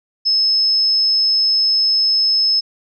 sine tone, 5200 Hz, E8, 24 cents flat, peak -12 dBFS, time 0.25-2.61 s, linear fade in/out 20 ms, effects none

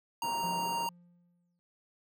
square tone, 932.3 Hz, A#5, in tune, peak -32 dBFS, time 0.22-0.89 s, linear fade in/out 2 ms
white band-pass noise, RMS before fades -44 dBFS, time 0.23-0.87 s, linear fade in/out 5 ms, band 130 to 1000 Hz, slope 24 dB/octave
triangle tone with exponential decay, 174.61 Hz, F3, in tune, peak -35 dBFS, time 0.44-1.59 s, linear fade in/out 0 ms, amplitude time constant 250 ms
effects none

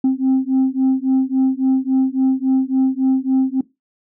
sine beating tone pair, 261.6 / 265.2 Hz, C4 / C4, 0 / +23 cents, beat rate 3.6 Hz, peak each -15 dBFS, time 0.04-3.61 s, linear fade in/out 5 ms, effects noise-tail reverb RT60 0.2 s tail -19 dB re dry + tanh soft clip ceiling -10 dBFS

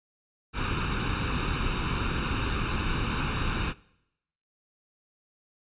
pink noise with comb filter, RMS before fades -28 dBFS, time 0.53-3.74 s, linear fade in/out 50 ms, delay 0.76 ms, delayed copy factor +0.75, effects noise-tail reverb RT60 0.8 s tail -21 dB re dry + resampled to 8000 Hz

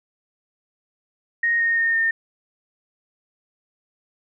sine tone with pitch steps, 1864.7 / 1849.7 / 1834.8 / 1820 Hz, A#6 / A#6 / A#6 / A#6, 0 / -14 / -28 / -42 cents, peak -17 dBFS, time 1.43-2.11 s, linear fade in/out 5 ms, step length 170 ms, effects none

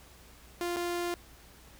sawtooth tone with dropouts, 348.7 Hz, F4, 3 cents flat, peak -27 dBFS, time 0.61-1.14 s, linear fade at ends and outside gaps 0 ms, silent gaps 0.761-0.767 s, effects added 60 Hz sine -57 dBFS peak until 1.79 s + pink hiss -56 dBFS RMS until 1.79 s

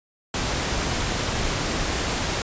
pink noise, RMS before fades -25 dBFS, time 0.34-2.42 s, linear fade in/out 2 ms, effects resampled to 16000 Hz

